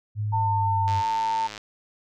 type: tone with pitch glide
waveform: sine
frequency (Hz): 105.4 to 97.78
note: G#2 to G2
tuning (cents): +26 to -4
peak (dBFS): -24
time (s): 0.15-1.03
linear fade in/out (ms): 50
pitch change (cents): -130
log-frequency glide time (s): 0.3-0.85
type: tone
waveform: sine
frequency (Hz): 899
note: A5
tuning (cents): +37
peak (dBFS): -22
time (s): 0.32-1.48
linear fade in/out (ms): 20
type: click train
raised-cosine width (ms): 0.2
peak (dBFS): -19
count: 75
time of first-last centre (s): 0.88-1.578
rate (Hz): 106
effects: none